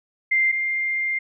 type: tone pair in turn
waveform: sine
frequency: 2093 / 2105 Hz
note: C7 / C7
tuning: 0 / +10 cents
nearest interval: unison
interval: 10 cents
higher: second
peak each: -16 / -21 dBFS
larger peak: first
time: 0.31-0.52 / 0.52-1.19 s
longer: second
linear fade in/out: 10 ms
effects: none